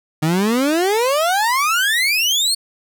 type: exponential sweep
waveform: 30% pulse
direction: up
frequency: 150.2 to 4435 Hz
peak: -12 dBFS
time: 0.22-2.55 s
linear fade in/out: 10 ms
effects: none

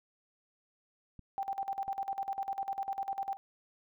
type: clicks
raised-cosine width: 5 ms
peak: -36 / -46 dBFS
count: 2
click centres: 1.193 / 1.88 s
type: tone with tremolo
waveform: sine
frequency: 784 Hz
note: G5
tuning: in tune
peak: -31 dBFS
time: 1.38-3.37 s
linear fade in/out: 0 ms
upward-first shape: square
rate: 10 Hz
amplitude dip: 80%
effects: none

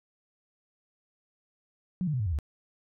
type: tone with pitch steps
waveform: sine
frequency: 182.5 / 151.7 / 126.1 / 104.82 / 87.13 / 72.43 Hz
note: F#3 / D#3 / B2 / G#2 / F2 / D2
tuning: -24 / -44 / +36 / +16 / -4 / -23 cents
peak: -26 dBFS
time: 2.01-2.388 s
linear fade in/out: 0 ms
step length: 63 ms
effects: none

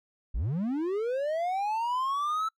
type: linear sweep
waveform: triangle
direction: up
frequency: 36.71 to 1325 Hz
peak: -25 dBFS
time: 0.34-2.49 s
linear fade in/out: 10 ms
effects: noise-tail reverb RT60 0.1 s tail -24 dB re dry

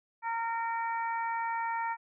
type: harmonic tone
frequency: 459.5 Hz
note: A#4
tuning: 25 cents flat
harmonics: 2 / 3 / 4 / 5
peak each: -31 / -40 / -40 / -44 dBFS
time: 0.22-1.97 s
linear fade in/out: 50 ms
effects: none

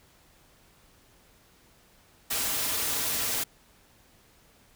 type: noise with comb filter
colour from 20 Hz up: white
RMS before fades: -29 dBFS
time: 2.3-3.44 s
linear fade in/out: 10 ms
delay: 5.5 ms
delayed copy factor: -0.5
effects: pink hiss -60 dBFS RMS until 4.75 s

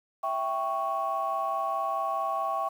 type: chord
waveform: sine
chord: C# diminished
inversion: first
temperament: equal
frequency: 659.3 / 784 / 1108.7 Hz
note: E5 / G5 / C#6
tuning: 0 / 0 / 0 cents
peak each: -32 / -31 / -29 dBFS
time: 0.23-2.69 s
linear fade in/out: 10 ms
effects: tanh soft clip ceiling -19 dBFS + 9-bit

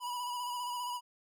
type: tone with vibrato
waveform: square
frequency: 978 Hz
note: B5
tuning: 17 cents flat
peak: -36 dBFS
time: 0-1.01 s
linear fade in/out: 50 ms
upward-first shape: square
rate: 15 Hz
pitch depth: 25 cents each way
effects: none

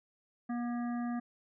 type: harmonic tone with a mistuned harmonic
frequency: 240 Hz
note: B3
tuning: 49 cents flat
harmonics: 1 / 3 / 5 / 7 / 8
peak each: -33 / -43 / -48 / -51 / -56 dBFS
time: 0.49-1.2 s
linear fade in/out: 10 ms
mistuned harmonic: 7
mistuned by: -22 cents
effects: none

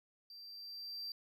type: tone with level ramp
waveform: triangle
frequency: 4699 Hz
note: D8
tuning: in tune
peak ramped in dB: -50 to -39 dBFS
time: 0.3-1.12 s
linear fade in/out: 2 ms
effects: none

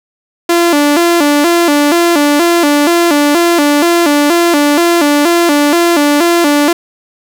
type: tone with vibrato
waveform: sawtooth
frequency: 315.9 Hz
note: D#4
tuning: 26 cents sharp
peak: -3 dBFS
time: 0.49-6.73 s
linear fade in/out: 5 ms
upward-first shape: square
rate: 2.1 Hz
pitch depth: 140 cents each way
effects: none

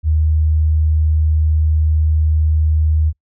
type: tone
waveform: sine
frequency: 77.78 Hz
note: D#2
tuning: in tune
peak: -11 dBFS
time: 0.03-3.13 s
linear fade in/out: 50 ms
effects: noise-tail reverb RT60 0.1 s tail -25 dB re dry

